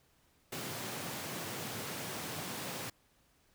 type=high-pass noise; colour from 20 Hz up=pink; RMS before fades=-41 dBFS; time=0.52-2.9 s; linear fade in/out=5 ms; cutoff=100 Hz; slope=48 dB/octave; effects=pink hiss -70 dBFS RMS until 3.54 s